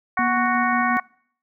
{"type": "harmonic tone", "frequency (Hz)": 370.3, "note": "F#4", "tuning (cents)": 1, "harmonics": [2, 3, 4, 5, 6], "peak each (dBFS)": [-24, -22, -26, -26, -30], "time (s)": [0.17, 1], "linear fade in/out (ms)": 5}
{"type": "tone with tremolo", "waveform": "sine", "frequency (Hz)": 240, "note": "B3", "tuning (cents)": -49, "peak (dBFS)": -23, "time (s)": [0.19, 0.97], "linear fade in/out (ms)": 0, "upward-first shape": "square", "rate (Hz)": 5.6, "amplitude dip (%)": 25}
{"effects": ["noise-tail reverb RT60 0.6 s tail -25 dB re dry"]}